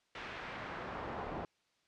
brown noise with band-pass filter sweep, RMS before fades -43 dBFS, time 0.15-1.45 s, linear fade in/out 2 ms, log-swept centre 2400 to 730 Hz, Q 1, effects white hiss -75 dBFS RMS until 1.87 s + low-pass 5000 Hz 12 dB/octave

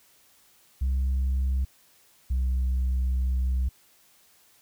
sine tone pair in turn, 65.7 / 63.9 Hz, C2 / C2, +8 / -40 cents, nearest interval unison, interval 48 cents, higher first, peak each -20 dBFS, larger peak neither, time 0.81-1.65 / 2.3-3.69 s, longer second, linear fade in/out 10 ms, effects tanh soft clip ceiling -21 dBFS + white hiss -60 dBFS RMS until 4.61 s

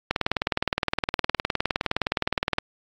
click train, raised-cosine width 0.3 ms, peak -6 dBFS, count 49, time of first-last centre 0.11-2.584 s, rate 19.4 Hz, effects AAC 64 kbps

